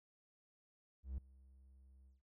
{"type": "tone with ADSR envelope", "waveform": "triangle", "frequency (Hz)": 65.8, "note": "C2", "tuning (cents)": 10, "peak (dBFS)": -36, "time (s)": [1.03, 2.22], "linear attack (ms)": 150, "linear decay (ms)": 4, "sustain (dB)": -23, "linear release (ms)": 150, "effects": []}